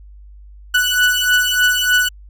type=beating tone pair; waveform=30% pulse; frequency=1480 / 1483.3 Hz; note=F#6 / F#6; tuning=0 / +4 cents; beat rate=3.3 Hz; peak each=-13 dBFS; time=0.74-2.09 s; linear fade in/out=10 ms; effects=added 50 Hz sine -37 dBFS peak until 2.29 s